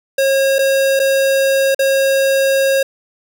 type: tone with dropouts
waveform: square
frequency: 542 Hz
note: C#5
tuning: 39 cents flat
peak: -12 dBFS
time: 0.18-2.83 s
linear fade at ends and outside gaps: 5 ms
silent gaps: 0.585-0.589 / 0.994-0.998 / 1.747-1.791 s
effects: none